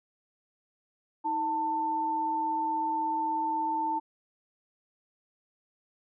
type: tone pair together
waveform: sine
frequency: 317.4 / 891.8 Hz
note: D#4 / A5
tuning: +35 / +23 cents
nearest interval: octave + tritone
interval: 1788 cents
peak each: -36 / -27 dBFS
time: 1.24-4 s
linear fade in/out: 20 ms
effects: none